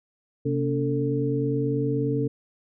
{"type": "tone cluster", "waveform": "sine", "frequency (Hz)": [132.2, 235.3, 284.7, 445.5], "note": ["C3", "A#3", "C#4", "A4"], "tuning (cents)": [18, 16, 46, 22], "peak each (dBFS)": [-26, -34, -27, -27], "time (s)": [0.45, 2.28], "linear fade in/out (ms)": 10, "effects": []}